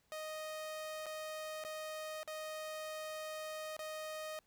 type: tone with dropouts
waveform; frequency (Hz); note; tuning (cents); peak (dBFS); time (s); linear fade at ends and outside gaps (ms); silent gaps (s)
sawtooth; 622.3; D#5; 0; -38; 0.12-4.39; 0; 1.059-1.065 / 1.638-1.649 / 2.231-2.276 / 3.766-3.792
effects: pink hiss -75 dBFS RMS until 4.46 s